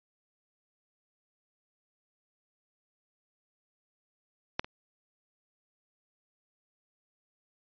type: clicks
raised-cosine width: 0.3 ms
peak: -11 / -27 dBFS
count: 2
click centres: 4.595 / 4.645 s
effects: resampled to 11025 Hz